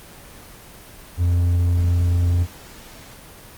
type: tone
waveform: triangle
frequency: 87.31 Hz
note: F2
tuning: in tune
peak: -13 dBFS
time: 1.17-2.47 s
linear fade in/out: 50 ms
effects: pink hiss -42 dBFS RMS until 3.57 s + Opus 24 kbps